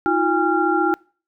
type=tone cluster; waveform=sine; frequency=321.7 / 356.2 / 813 / 1380 Hz; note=E4 / F4 / G#5 / F6; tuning=-42 / +34 / -37 / -21 cents; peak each=-21 dBFS; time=0.06-0.94 s; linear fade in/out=0 ms; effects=noise-tail reverb RT60 0.4 s tail -25 dB re dry